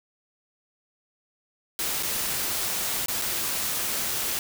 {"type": "noise with dropouts", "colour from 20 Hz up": "white", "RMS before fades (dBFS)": -28, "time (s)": [1.79, 4.39], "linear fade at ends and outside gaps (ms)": 1, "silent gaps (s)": [[2.027, 2.032], [3.06, 3.083], [3.216, 3.22]], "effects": []}